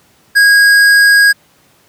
sine tone with tanh clipping, 1641 Hz, G#6, 21 cents flat, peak -6 dBFS, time 0.35-1.33 s, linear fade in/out 20 ms, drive 14 dB, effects pink hiss -50 dBFS RMS until 1.88 s + high-pass 100 Hz 12 dB/octave

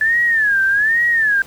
sine tone with vibrato, 1726 Hz, A6, 34 cents flat, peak -12 dBFS, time 0.01-1.42 s, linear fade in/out 2 ms, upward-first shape sine, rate 1.2 Hz, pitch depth 170 cents each way, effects pink hiss -42 dBFS RMS until 1.46 s

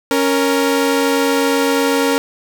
sawtooth tone pair together, 277.2 / 466.2 Hz, C#4 / A#4, 0 / 0 cents, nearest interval major sixth, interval 900 cents, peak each -12 dBFS, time 0.11-2.18 s, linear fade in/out 0 ms, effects none

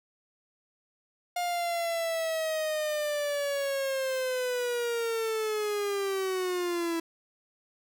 45% pulse linear sweep, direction down, 710 to 329.6 Hz, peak -28 dBFS, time 1.36-7 s, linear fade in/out 5 ms, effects none

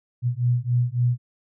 sine beating tone pair, 120.4 / 124 Hz, B2 / B2, -44 / +7 cents, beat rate 3.6 Hz, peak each -22 dBFS, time 0.22-1.18 s, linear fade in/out 50 ms, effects none

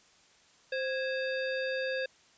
harmonic tone with a mistuned harmonic, 523.3 Hz, C5, in tune, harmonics 1 / 3 / 5 / 7 / 9, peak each -32 / -36 / -41 / -45 / -46 dBFS, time 0.72-2.06 s, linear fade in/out 5 ms, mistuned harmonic 3, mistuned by +87 cents, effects white hiss -62 dBFS RMS until 2.37 s + resampled to 16000 Hz

